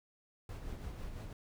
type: noise with tremolo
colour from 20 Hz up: brown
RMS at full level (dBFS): -42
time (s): 0.49-1.33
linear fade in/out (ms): 2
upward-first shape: sine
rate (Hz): 6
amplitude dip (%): 40
effects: none